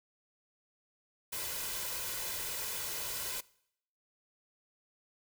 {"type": "noise with comb filter", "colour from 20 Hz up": "white", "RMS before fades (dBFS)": -38, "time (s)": [1.32, 3.41], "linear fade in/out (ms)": 10, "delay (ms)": 2, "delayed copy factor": 0.55, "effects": ["noise-tail reverb RT60 0.7 s tail -22 dB re dry"]}